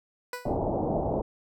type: tone with exponential decay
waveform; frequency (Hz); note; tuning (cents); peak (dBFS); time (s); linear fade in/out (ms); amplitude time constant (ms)
15% pulse; 493.5; B4; -1; -24; 0.33-0.57; 2; 51
type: low-pass noise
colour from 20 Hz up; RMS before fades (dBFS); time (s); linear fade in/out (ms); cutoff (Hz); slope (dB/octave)
white; -28; 0.45-1.22; 10; 810; 48
effects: none